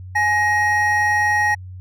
triangle tone pair together, 838.3 / 1882 Hz, G#5 / A#6, +16 / +16 cents, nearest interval octave + major second, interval 1400 cents, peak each -17 / -15 dBFS, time 0.15-1.55 s, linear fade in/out 10 ms, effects added 92 Hz sine -32 dBFS peak until 1.8 s

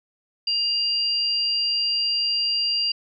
sine tone pair together, 2815 / 4751 Hz, F7 / D8, +13 / +19 cents, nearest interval major sixth, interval 906 cents, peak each -27 / -21 dBFS, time 0.47-2.92 s, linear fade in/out 5 ms, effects none

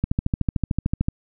click train, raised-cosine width 5 ms, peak -8 dBFS, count 15, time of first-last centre 0.04-1.085 s, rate 13.4 Hz, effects none

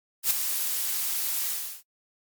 blue noise with ADSR envelope, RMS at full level -20 dBFS, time 0.23-1.83 s, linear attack 78 ms, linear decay 3 ms, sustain -8 dB, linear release 370 ms, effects noise-tail reverb RT60 0.1 s tail -25 dB re dry + MP3 96 kbps

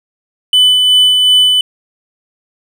triangle tone with tremolo, 3000 Hz, F#7, 23 cents sharp, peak -3 dBFS, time 0.53-1.61 s, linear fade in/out 2 ms, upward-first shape sine, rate 2.7 Hz, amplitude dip 30%, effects none

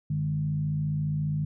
sine tone with frequency modulation, 150.4 Hz, D3, 42 cents sharp, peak -25 dBFS, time 0.1-1.45 s, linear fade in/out 5 ms, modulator 54.7 Hz, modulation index 0.58, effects none

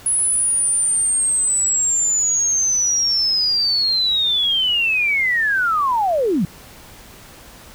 sine linear sweep, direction down, 10340 to 148.7 Hz, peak -15 dBFS, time 0.06-6.45 s, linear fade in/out 2 ms, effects pink hiss -42 dBFS RMS until 7.74 s

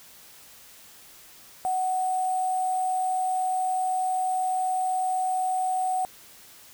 sine tone with sample-and-hold, 744 Hz, F#5, 9 cents sharp, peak -23 dBFS, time 1.65-6.05 s, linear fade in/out 0 ms, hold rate 8820 Hz, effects white hiss -50 dBFS RMS until 6.73 s

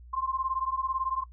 sine beating tone pair, 1046.5 / 1064.5 Hz, C6 / C6, 0 / +30 cents, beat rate 18 Hz, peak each -31 dBFS, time 0.13-1.24 s, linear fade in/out 10 ms, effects noise-tail reverb RT60 0.1 s tail -18 dB re dry + added 60 Hz sine -46 dBFS peak until 1.32 s

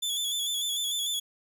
sawtooth tone with vibrato, 3444 Hz, A7, 38 cents flat, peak -25 dBFS, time 0.02-1.2 s, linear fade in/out 10 ms, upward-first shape square, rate 6.7 Hz, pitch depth 43 cents each way, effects none

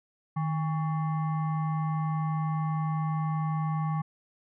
sine tone with frequency modulation, 155.4 Hz, D#3, 2 cents flat, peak -26 dBFS, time 0.36-4.02 s, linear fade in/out 10 ms, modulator 965 Hz, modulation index 0.59, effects none

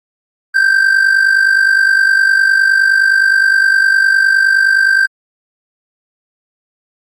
triangle tone with amplitude modulation, 1568 Hz, G6, in tune, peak -3 dBFS, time 0.54-5.07 s, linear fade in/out 20 ms, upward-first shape sine, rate 49.7 Hz, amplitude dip 65%, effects Opus 48 kbps

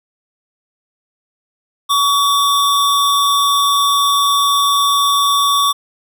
square tone pair together, 1132 / 3594 Hz, C#6 / A7, +36 / +36 cents, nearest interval octave + minor sixth, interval 2000 cents, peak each -13 / -18 dBFS, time 1.89-5.73 s, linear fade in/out 20 ms, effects none

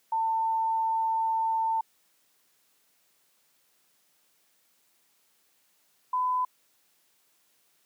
sine tone pair in turn, 896 / 1005.7 Hz, A5 / B5, +31 / +31 cents, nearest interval major second, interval 200 cents, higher second, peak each -24 dBFS, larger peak neither, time 0.12-1.81 / 6.13-6.45 s, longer first, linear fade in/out 5 ms, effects white hiss -68 dBFS RMS until 7.85 s + high-pass 150 Hz 12 dB/octave

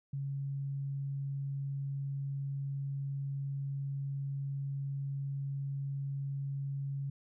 sine tone, 138.59 Hz, C#3, in tune, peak -34 dBFS, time 0.13-7.1 s, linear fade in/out 5 ms, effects none

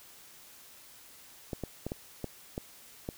clicks, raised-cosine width 2 ms, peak -21 dBFS, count 7, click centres 1.532 / 1.637 / 1.866 / 1.919 / 2.243 / 2.579 / 3.089 s, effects white hiss -54 dBFS RMS until 3.17 s

